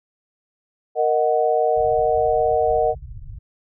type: chord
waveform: sine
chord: D# minor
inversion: second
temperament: equal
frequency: 466.2 / 622.3 / 740 Hz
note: A#4 / D#5 / F#5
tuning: 0 / 0 / 0 cents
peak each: -20 dBFS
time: 0.95-2.95 s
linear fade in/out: 50 ms
type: low-pass noise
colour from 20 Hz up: pink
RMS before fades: -36 dBFS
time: 1.76-3.39 s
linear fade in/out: 10 ms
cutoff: 140 Hz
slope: 96 dB/octave
effects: none